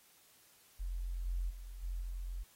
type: tone with level steps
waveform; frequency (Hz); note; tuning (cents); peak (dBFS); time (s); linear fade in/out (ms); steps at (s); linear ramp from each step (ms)
sine; 44; F1; +14; -36 / -33 / -44 / -36 / -38; 0.79-2.44; 20; 1.25 / 1.49 / 1.82 / 2.01; 20
effects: white hiss -65 dBFS RMS until 2.55 s + AAC 48 kbps